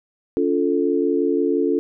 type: chord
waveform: sine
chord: Db augmented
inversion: none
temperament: equal with one note detuned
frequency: 283.3 / 349.2 / 440 Hz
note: Db4 / F4 / A4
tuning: +38 / 0 / 0 cents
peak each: -21 dBFS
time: 0.37-1.79 s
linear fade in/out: 0 ms
effects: none